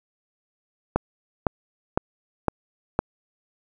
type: click train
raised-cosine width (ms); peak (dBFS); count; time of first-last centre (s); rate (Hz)
1; -5; 5; 0.96-2.99; 1.97
effects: none